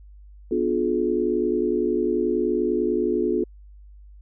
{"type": "chord", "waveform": "sine", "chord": "B diminished seventh", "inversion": "none", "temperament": "just", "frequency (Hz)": [246.9, 296.3, 355.6, 426.7], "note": ["B3", "D4", "F4", "Ab4"], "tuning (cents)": [0, 15, 31, 47], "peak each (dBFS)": [-27, -28, -23, -25], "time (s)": [0.51, 3.44], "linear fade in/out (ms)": 5, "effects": ["added 50 Hz sine -43 dBFS peak until 4.21 s"]}